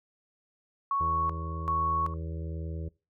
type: tone with tremolo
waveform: sine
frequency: 1109 Hz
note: C#6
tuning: in tune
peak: -25 dBFS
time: 0.91-2.14 s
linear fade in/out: 2 ms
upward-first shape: square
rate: 1.3 Hz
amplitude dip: 80%
type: harmonic tone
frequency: 81 Hz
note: E2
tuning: 30 cents flat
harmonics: 1 / 2 / 4 / 5 / 6 / 7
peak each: -34 / -40 / -46 / -48 / -50 / -51 dBFS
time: 1-2.89 s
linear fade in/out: 10 ms
effects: noise-tail reverb RT60 0.3 s tail -23 dB re dry